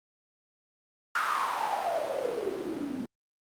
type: noise with band-pass filter sweep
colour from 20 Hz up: white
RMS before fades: -31 dBFS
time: 1.15-3.06 s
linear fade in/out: 5 ms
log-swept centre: 1400 to 230 Hz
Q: 7.5
effects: Opus 48 kbps